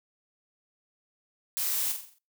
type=noise with echo; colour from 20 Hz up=blue; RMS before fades=-30 dBFS; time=1.57-1.92 s; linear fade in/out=0 ms; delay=44 ms; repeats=6; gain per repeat=-6 dB; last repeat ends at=2.184 s; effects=noise-tail reverb RT60 0.3 s tail -24 dB re dry